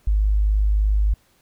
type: tone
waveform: sine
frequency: 51.6 Hz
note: G#1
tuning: 10 cents flat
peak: -15 dBFS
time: 0.07-1.14 s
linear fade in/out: 5 ms
effects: pink hiss -60 dBFS RMS until 1.41 s